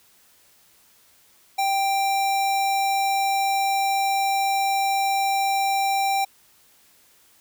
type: tone with sample-and-hold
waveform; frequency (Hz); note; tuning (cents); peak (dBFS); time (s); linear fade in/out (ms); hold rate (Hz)
sine; 784; G5; 0; -19; 1.58-6.25; 10; 3150
effects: white hiss -57 dBFS RMS until 7.4 s